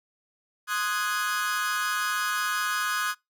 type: chord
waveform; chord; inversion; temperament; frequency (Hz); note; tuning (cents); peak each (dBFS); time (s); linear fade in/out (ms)
40% pulse; Ab dominant seventh; first; equal; 1046.5 / 1244.5 / 1480 / 1661.2; C6 / Eb6 / Gb6 / Ab6; 0 / 0 / 0 / 0; -35 / -29 / -30 / -30; 0.67-3.15; 50
effects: noise-tail reverb RT60 0.2 s tail -25 dB re dry